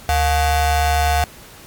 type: ring-modulated tone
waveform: 45% pulse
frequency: 393.9 Hz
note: G4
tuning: 8 cents sharp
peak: -11 dBFS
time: 0.09-1.24 s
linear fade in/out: 0 ms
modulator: 320 Hz
effects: pink hiss -41 dBFS RMS until 1.66 s + MP3 96 kbps